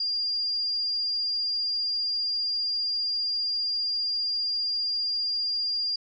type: tone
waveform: sine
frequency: 4805 Hz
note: D8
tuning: 39 cents sharp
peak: -25 dBFS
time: 0-5.96 s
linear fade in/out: 5 ms
effects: none